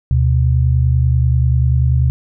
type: tone pair together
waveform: sine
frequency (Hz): 74.96 / 125.2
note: D2 / B2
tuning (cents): +36 / +24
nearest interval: major sixth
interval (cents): 888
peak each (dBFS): -13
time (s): 0.11-2.1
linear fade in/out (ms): 0
effects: none